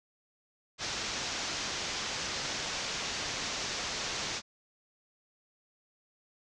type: low-pass noise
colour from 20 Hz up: white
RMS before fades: -36 dBFS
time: 0.78-4.42 s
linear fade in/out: 50 ms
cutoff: 6600 Hz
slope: 48 dB/octave
effects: none